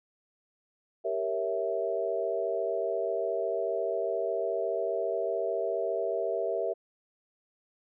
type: chord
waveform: sine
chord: G diminished seventh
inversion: none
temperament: equal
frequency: 392 / 466.2 / 554.4 / 659.3 Hz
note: G4 / Bb4 / Db5 / Fb5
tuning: 0 / 0 / 0 / 0 cents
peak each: -34 / -33 / -36 / -31 dBFS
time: 1.04-6.74 s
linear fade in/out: 20 ms
effects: none